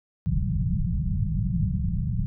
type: low-pass noise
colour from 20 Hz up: white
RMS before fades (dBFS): -25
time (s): 0.26-2.26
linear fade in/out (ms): 0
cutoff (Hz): 190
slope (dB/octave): 96
effects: none